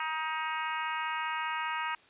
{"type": "harmonic tone", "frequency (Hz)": 315, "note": "D#4", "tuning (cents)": 21, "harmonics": [3, 4, 5, 6, 7, 8, 9], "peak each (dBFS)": [-35, -37, -39, -41, -42, -43, -44], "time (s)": [0, 1.95], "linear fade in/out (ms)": 2, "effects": ["white hiss -59 dBFS RMS until 2.09 s", "resampled to 8000 Hz"]}